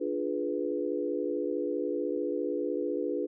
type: chord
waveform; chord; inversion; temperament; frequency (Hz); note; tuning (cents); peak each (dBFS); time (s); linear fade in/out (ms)
sine; D diminished seventh; none; equal with one note detuned; 293.7 / 349.2 / 419.9 / 493.9; D4 / F4 / Ab4 / Cb5; 0 / 0 / +19 / 0; -34; 0-3.27; 20
effects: none